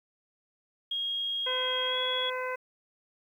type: tone with pitch glide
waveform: sine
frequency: 3266 to 3352 Hz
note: G#7 to G#7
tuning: -30 to +15 cents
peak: -29 dBFS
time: 0.91-2.3 s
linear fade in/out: 5 ms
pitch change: +45 cents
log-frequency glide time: 1.87-1.97 s
type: harmonic tone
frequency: 509 Hz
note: C5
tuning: 48 cents flat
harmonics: 1 / 2 / 3 / 4 / 5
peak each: -34 / -36 / -38 / -40 / -44 dBFS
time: 1.46-2.56 s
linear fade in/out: 10 ms
effects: 10-bit